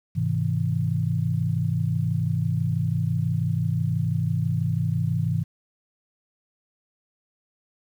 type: chord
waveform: sine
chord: Ab augmented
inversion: none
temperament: just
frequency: 103.83 / 129.78 / 162.23 Hz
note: Ab2 / C3 / E3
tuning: 0 / -14 / -27 cents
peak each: -26 / -26 / -25 dBFS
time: 0.15-5.44 s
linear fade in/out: 20 ms
effects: 9-bit